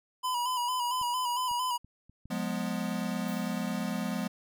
square tone with vibrato, 987.8 Hz, B5, in tune, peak -29 dBFS, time 0.23-1.78 s, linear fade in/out 20 ms, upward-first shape square, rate 4.4 Hz, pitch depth 42 cents each way
clicks, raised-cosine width 5 ms, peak -38 / -40 / -40 / -43 / -35 dBFS, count 5, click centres 1.014 / 1.513 / 1.846 / 2.096 / 2.256 s
square chord, F diminished, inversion none, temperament equal with one note detuned, 178.7 / 207.7 / 246.9 Hz, F3 / Ab3 / Cb4, +40 / 0 / 0 cents, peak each -36 / -35 / -36 dBFS, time 2.3-4.28 s, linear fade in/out 10 ms
violet noise with exponential decay, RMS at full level -46 dBFS, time 3.28-3.74 s, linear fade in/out 1 ms, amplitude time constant 100 ms
effects none

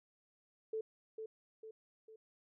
sine tone with echo, 440 Hz, A4, in tune, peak -36 dBFS, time 0.73-0.81 s, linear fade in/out 5 ms, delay 450 ms, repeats 3, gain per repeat -6 dB, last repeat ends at 2.16 s, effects none

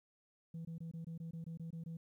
sine tone bursts, 164.81 Hz, E3, in tune, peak -40 dBFS, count 11, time 0.54-1.97 s, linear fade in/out 5 ms, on 110 ms, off 22 ms, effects tanh soft clip ceiling -41 dBFS + 13-bit

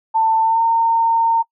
sine tone with pitch glide, 892 to 914.4 Hz, A5 to A#5, +23 to -34 cents, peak -12 dBFS, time 0.14-1.43 s, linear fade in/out 20 ms, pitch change +43 cents, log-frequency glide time 0.42-0.62 s, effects noise-tail reverb RT60 0.1 s tail -24 dB re dry

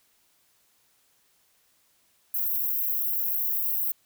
white high-pass noise, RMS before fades -27 dBFS, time 2.34-3.92 s, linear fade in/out 5 ms, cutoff 12000 Hz, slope 96 dB/octave, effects white hiss -66 dBFS RMS until 4.05 s

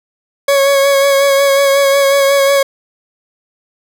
40% pulse tone with vibrato, 554.4 Hz, C#5, in tune, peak -7 dBFS, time 0.48-2.63 s, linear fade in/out 5 ms, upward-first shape sine, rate 5.5 Hz, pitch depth 23 cents each way, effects none

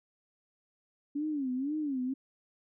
sine tone with vibrato, 279.1 Hz, C#4, 12 cents sharp, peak -30 dBFS, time 1.15-2.14 s, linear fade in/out 10 ms, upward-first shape sine, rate 2 Hz, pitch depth 180 cents each way, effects none

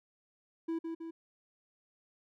triangle tone with echo, 328.8 Hz, E4, 4 cents flat, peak -30 dBFS, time 0.68-0.79 s, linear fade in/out 10 ms, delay 160 ms, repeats 2, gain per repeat -4 dB, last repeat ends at 1.11 s, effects none

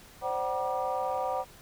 sine tone cluster, 523 / 585 / 757 / 959 / 1192 Hz, C5 / D5 / F#5 / A#5 / D6, -1 / -7 / +39 / +49 / +25 cents, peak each -33 / -37 / -31 / -35 / -38 dBFS, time 0.21-1.45 s, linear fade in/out 50 ms, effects tanh soft clip ceiling -19 dBFS + pink hiss -53 dBFS RMS until 1.61 s

